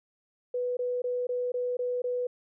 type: tone bursts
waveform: sine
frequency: 493.9 Hz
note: B4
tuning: in tune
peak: -27 dBFS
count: 7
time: 0.54-2.27 s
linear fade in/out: 5 ms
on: 230 ms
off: 20 ms
effects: none